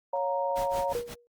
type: chord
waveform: sine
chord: Bb minor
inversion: first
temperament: equal with one note detuned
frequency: 554.4 / 710.7 / 932.3 Hz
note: Db5 / F5 / Bb5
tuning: 0 / +30 / 0 cents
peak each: -29 / -34 / -30 dBFS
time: 0.13-0.93 s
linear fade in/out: 5 ms
type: noise with tremolo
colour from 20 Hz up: pink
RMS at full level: -39 dBFS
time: 0.55-1.15 s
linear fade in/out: 20 ms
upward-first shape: sine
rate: 5.5 Hz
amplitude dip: 95%
type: tone with exponential decay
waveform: sine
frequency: 477.9 Hz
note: A#4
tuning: 43 cents sharp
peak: -25 dBFS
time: 0.95-1.27 s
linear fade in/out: 0 ms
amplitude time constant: 69 ms
effects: Opus 32 kbps